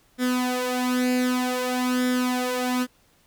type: tone with flanger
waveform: sawtooth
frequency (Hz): 250.9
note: B3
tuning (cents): +28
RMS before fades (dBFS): -24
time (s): 0.18-2.87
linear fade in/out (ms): 50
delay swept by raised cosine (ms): 0.56 to 3.56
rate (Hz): 0.53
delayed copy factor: +0.7
effects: pink hiss -61 dBFS RMS until 3.26 s